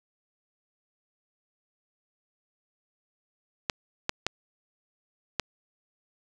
clicks, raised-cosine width 0.2 ms, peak -8 dBFS, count 4, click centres 3.698 / 4.094 / 4.266 / 5.397 s, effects none

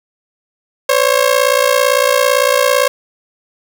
sawtooth ring-modulated tone, 540 Hz, C#5, 45 cents flat, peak -3 dBFS, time 0.89-2.88 s, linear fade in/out 0 ms, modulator 28.9 Hz, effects none

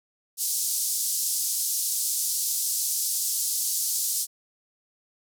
white band-pass noise, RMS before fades -27 dBFS, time 0.37-4.27 s, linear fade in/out 50 ms, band 5000 to 13000 Hz, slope 24 dB/octave, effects none

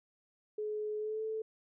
sine tone with pitch glide, 424.8 to 438.8 Hz, G#4 to A4, +39 to -5 cents, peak -34 dBFS, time 0.58-1.42 s, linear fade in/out 5 ms, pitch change +56 cents, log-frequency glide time 0.98-1.23 s, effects none

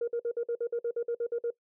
sine tone bursts, 470.9 Hz, A#4, 18 cents sharp, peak -26 dBFS, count 13, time 0.01-1.505 s, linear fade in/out 5 ms, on 67 ms, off 52 ms, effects noise-tail reverb RT60 0.1 s tail -20 dB re dry + tanh soft clip ceiling -24 dBFS

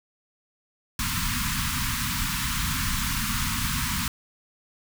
pink band-stop noise, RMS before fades -27 dBFS, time 0.99-4.08 s, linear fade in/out 2 ms, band 270 to 940 Hz, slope 96 dB/octave, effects none

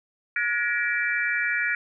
sine tone cluster, 1441 / 1687 / 1898 / 2329 Hz, F#6 / G#6 / A#6 / D7, -46 / +27 / +31 / -15 cents, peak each -28 dBFS, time 0.36-1.75 s, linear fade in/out 2 ms, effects none

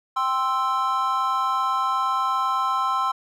triangle chord, C major, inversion second, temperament equal, 784 / 1046.5 / 1318.5 Hz, G5 / C6 / E6, 0 / 0 / 0 cents, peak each -27 / -21 / -23 dBFS, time 0.16-3.12 s, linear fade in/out 10 ms, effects none

